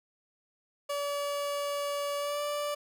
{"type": "tone with pitch glide", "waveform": "30% pulse", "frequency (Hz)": [573, 585], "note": ["D5", "D5"], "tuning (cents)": [-43, -7], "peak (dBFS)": -28, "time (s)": [0.89, 2.75], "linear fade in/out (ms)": 10, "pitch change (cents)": 36, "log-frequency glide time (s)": [2.17, 2.42], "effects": []}